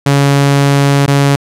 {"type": "tone with dropouts", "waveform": "sawtooth", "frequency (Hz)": 140.5, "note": "C#3", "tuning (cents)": 24, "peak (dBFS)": -3, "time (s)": [0.06, 1.36], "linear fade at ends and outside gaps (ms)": 5, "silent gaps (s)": [1.062, 1.078], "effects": ["low-pass 11000 Hz 12 dB/octave"]}